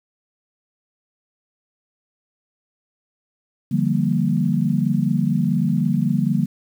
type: chord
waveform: sine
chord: G minor seventh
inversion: second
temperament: equal with one note detuned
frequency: 146.83 / 171.81 / 196 / 233.1 Hz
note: D3 / F3 / G3 / Bb3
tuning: 0 / -28 / 0 / 0 cents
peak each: -22 dBFS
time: 3.71-6.46 s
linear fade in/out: 10 ms
effects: 8-bit